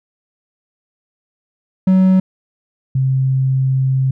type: tone pair in turn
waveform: triangle / sine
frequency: 187.6 / 132.37 Hz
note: F#3 / C3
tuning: +24 / +20 cents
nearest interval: tritone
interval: 604 cents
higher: first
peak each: -6 / -12 dBFS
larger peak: first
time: 1.87-2.2 / 2.95-4.11 s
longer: second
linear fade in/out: 5 ms
effects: none